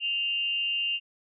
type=tone with amplitude modulation; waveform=sine; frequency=2794 Hz; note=F7; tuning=in tune; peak=-23 dBFS; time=0-1 s; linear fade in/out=50 ms; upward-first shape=sine; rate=246 Hz; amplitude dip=55%; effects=none